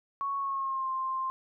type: tone with pitch glide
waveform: sine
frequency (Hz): 1108.7 to 1051.9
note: C#6 to C6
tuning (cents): 0 to +9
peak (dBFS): -29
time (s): 0.21-1.3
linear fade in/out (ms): 0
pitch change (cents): -91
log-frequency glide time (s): 0.38-0.89
effects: none